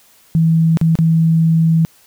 sine tone with dropouts, 162.9 Hz, E3, 20 cents flat, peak -9 dBFS, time 0.35-1.85 s, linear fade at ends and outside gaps 0 ms, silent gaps 0.772-0.813 / 0.954-0.988 s, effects white hiss -50 dBFS RMS until 2.06 s

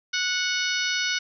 harmonic tone, 736 Hz, F#5, 9 cents flat, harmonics 2 / 3 / 4 / 5 / 6 / 7 / 8, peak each -28 / -30 / -31 / -32 / -33 / -33 / -34 dBFS, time 0.13-1.19 s, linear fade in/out 10 ms, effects none

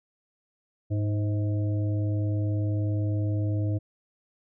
harmonic tone with a mistuned harmonic, 103.83 Hz, G#2, in tune, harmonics 1 / 3 / 5 / 6, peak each -24 / -33 / -41 / -42 dBFS, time 0.9-3.79 s, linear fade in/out 20 ms, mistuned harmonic 6, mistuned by +41 cents, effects none

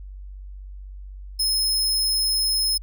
sawtooth tone, 5170 Hz, E8, 34 cents flat, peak -17 dBFS, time 1.39-2.78 s, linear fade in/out 10 ms, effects added 48 Hz sine -35 dBFS peak until 2.82 s

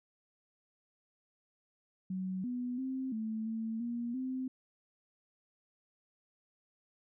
sine tone with pitch steps, 187.1 / 246.9 / 262.4 / 219.9 / 223.7 / 237.3 / 258.9 Hz, F#3 / B3 / C4 / A3 / A3 / A#3 / C4, +20 / 0 / +5 / -1 / +29 / +31 / -18 cents, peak -34 dBFS, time 2.1-4.48 s, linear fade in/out 5 ms, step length 340 ms, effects none

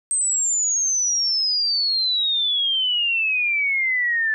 sine exponential sweep, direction down, 8372 to 1742 Hz, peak -18 dBFS, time 0.11-4.34 s, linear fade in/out 0 ms, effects none

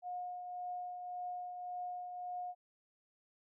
sine tone with tremolo, 719 Hz, F#5, 50 cents flat, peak -38 dBFS, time 0.02-2.55 s, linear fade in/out 50 ms, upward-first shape triangle, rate 1.8 Hz, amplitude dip 45%, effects none

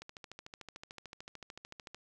click train, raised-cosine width 0.2 ms, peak -29 dBFS, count 27, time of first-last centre 0.02-1.946 s, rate 13.5 Hz, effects none

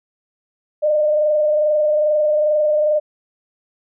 sine tone with frequency modulation, 605 Hz, D#5, 49 cents flat, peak -13 dBFS, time 0.82-3 s, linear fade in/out 20 ms, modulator 22.4 Hz, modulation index 0.56, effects none

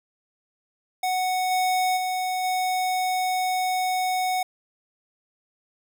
square tone with level steps, 740 Hz, F#5, in tune, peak -23 / -21 / -25 / -23 dBFS, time 1.03-4.43 s, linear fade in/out 5 ms, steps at 1.5 / 1.96 / 2.43 s, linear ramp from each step 20 ms, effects none

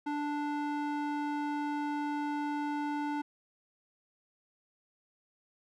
square tone with band-pass filter, 293.7 Hz, D4, in tune, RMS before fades -34 dBFS, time 0.06-3.22 s, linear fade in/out 10 ms, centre 730 Hz, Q 1, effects none

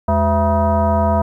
sine tone with frequency modulation, 375.1 Hz, F#4, 24 cents sharp, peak -12 dBFS, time 0.08-1.22 s, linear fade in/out 5 ms, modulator 293 Hz, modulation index 2.2, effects 9-bit

